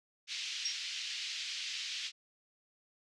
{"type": "band-pass noise", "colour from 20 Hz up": "pink", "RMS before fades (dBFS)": -40, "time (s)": [0.27, 2.12], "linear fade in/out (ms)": 50, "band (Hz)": [2500, 5700], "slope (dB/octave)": 24}
{"type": "tone with exponential decay", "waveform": "sine", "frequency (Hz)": 5588, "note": "F8", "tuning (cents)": 0, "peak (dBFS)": -29, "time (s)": [0.65, 0.84], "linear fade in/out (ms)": 5, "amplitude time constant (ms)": 40}
{"effects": ["low-pass 9000 Hz 12 dB/octave"]}